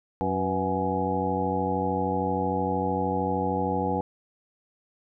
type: harmonic tone with a mistuned harmonic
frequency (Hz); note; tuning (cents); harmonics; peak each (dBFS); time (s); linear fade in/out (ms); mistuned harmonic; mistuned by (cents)
93.1; F#2; +11; 1 / 2 / 3 / 4 / 5 / 7 / 8 / 9; -34 / -31 / -32 / -35 / -30 / -39 / -34 / -29; 0.21-4.01; 0; 5; +83
effects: none